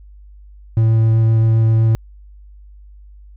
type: tone with vibrato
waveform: triangle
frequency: 112.1 Hz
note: A2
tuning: 33 cents sharp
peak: -8 dBFS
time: 0.77-1.95 s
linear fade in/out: 0 ms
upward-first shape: triangle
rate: 7.7 Hz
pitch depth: 10 cents each way
effects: added 50 Hz sine -38 dBFS peak until 3.36 s